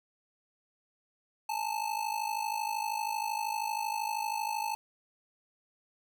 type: ring-modulated tone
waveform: square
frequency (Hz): 871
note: A5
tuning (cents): -18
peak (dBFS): -29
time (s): 1.49-4.75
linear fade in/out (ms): 0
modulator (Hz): 26.4
effects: none